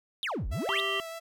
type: exponential two-way sweep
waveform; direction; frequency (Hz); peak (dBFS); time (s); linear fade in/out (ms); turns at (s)
triangle; down then up; 3951 to 41.2 to 3951; -28; 0.23-0.8; 0; 0.48
type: tone with vibrato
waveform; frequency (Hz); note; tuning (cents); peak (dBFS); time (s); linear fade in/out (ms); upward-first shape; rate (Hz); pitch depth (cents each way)
sawtooth; 659.3; E5; 0; -34; 0.51-1.2; 20; triangle; 6.5; 15
type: harmonic tone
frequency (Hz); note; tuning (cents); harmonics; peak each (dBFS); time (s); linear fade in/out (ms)
392; G4; 0; 1 / 3 / 5 / 7 / 8; -35 / -34 / -35 / -34 / -33; 0.69-1; 0
effects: none